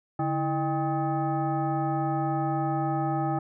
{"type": "tone with frequency modulation", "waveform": "sine", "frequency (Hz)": 326.6, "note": "E4", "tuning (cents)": -16, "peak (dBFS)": -24, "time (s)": [0.19, 3.39], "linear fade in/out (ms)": 5, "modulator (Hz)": 470, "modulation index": 1.5, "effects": []}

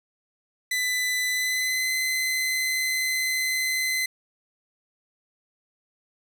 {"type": "tone with pitch glide", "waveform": "sawtooth", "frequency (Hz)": [2001, 2043], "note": ["B6", "C7"], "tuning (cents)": [22, -42], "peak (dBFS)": -20, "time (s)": [0.71, 4.06], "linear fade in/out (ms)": 5, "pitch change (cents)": 36, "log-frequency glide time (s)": [1.31, 1.91], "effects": []}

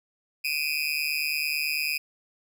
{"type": "tone with amplitude modulation", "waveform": "30% pulse", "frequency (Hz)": 2489, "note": "D#7", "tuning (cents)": 0, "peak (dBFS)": -19, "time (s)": [0.44, 1.98], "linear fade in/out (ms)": 10, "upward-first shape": "sine", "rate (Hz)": 149, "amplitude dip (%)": 100, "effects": []}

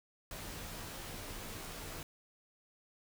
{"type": "noise with comb filter", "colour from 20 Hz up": "pink", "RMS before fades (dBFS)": -45, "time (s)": [0.31, 2.03], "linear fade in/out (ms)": 2, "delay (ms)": 16, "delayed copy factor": -0.55, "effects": []}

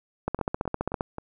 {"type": "two click trains", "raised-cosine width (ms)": 1, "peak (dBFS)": [-12, -20], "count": [12, 4], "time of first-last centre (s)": [[0.28, 1.008], [0.39, 1.184]], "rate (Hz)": [15.1, 3.78], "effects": []}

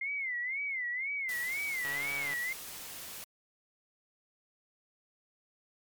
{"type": "tone with vibrato", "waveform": "sine", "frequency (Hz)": 2093, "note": "C7", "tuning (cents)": 0, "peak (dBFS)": -32, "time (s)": [0.01, 2.53], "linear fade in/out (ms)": 5, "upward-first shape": "sine", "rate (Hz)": 2, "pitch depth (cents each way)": 150}
{"type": "noise", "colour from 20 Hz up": "white", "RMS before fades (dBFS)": -44, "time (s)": [1.29, 3.24], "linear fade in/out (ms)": 0}
{"type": "click train", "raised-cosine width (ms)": 0.3, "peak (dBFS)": -26, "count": 70, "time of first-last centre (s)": [1.85, 2.336], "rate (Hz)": 142}
{"effects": ["MP3 96 kbps"]}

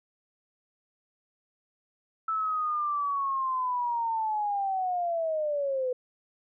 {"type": "linear sweep", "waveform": "sine", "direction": "down", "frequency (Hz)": [1318.5, 496.4], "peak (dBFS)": -26, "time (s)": [2.28, 5.93], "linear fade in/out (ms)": 5, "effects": []}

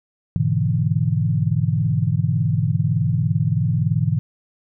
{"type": "chord", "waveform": "sine", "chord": "E dominant seventh", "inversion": "first", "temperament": "equal", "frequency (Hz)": [103.83, 123.47, 146.83, 164.81], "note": ["G#2", "B2", "D3", "E3"], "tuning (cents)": [0, 0, 0, 0], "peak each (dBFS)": -22, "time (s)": [0.36, 4.19], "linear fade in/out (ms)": 0, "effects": []}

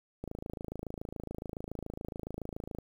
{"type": "click train", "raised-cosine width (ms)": 2, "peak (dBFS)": -25, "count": 70, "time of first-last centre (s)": [0.24, 2.786], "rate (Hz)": 27.1, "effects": ["9-bit"]}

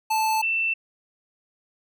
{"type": "tone pair in turn", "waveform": ["square", "sine"], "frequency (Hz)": [876, 2674], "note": ["A5", "E7"], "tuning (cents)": [-8, 24], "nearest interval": "octave + perfect fifth", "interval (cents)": 1932, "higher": "second", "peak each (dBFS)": -21, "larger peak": "neither", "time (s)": [[0.1, 0.42], [0.42, 0.74]], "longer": "neither", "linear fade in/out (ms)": 10, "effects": []}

